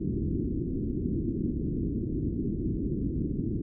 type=low-pass noise; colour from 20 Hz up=white; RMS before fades=-30 dBFS; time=0-3.62 s; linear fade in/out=10 ms; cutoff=350 Hz; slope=48 dB/octave; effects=none